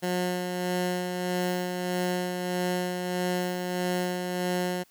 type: tone with tremolo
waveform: 15% pulse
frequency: 180.1 Hz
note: F#3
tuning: 46 cents flat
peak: -19 dBFS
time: 0.02-4.84 s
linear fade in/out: 20 ms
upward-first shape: sine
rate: 1.6 Hz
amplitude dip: 40%
effects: white hiss -62 dBFS RMS until 4.9 s